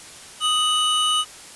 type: tone pair together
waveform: square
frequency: 1245.4 / 2962 Hz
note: D#6 / F#7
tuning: +1 / +1 cents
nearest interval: octave + minor third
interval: 1500 cents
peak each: -23 / -20 dBFS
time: 0.4-1.25 s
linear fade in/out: 50 ms
effects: white hiss -41 dBFS RMS until 1.55 s + resampled to 24000 Hz